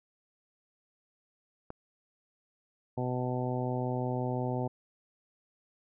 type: click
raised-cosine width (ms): 1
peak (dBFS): -26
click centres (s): 1.704
type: harmonic tone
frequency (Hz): 125.6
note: B2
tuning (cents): +30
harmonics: 1 / 2 / 3 / 4 / 5 / 6 / 7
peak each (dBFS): -33 / -36 / -38 / -39 / -40 / -41 / -41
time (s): 2.97-4.68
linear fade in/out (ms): 10
effects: none